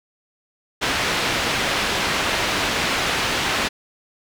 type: low-pass noise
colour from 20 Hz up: white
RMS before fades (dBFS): -22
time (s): 0.81-3.69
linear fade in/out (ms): 20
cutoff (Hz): 3200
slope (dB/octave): 12
effects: none